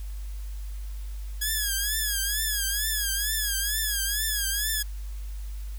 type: tone with vibrato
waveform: 5% pulse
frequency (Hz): 1668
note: G#6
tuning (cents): +7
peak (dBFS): -15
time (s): 1.41-4.83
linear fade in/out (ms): 10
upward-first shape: triangle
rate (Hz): 2.2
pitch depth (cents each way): 120
effects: added 50 Hz sine -32 dBFS peak until 5.78 s + white hiss -53 dBFS RMS until 5.78 s